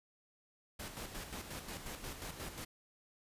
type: noise with tremolo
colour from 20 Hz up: pink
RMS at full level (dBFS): -44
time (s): 0.79-2.65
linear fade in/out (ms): 10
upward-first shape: square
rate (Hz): 5.6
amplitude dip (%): 50
effects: resampled to 32000 Hz